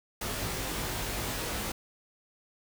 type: noise with comb filter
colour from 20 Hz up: pink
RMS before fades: -34 dBFS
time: 0.21-1.72 s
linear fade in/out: 5 ms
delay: 19 ms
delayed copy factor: +0.75
effects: none